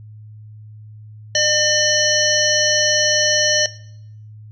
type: harmonic tone with a mistuned harmonic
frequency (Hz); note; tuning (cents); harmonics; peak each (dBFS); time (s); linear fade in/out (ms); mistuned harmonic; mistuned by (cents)
603; D5; +46; 1 / 3 / 5 / 7 / 9 / 10; -21 / -21 / -21 / -21 / -21 / -21; 1.35-3.66; 2; 9; +45
effects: noise-tail reverb RT60 0.7 s tail -18 dB re dry + added 107 Hz sine -36 dBFS peak until 4.51 s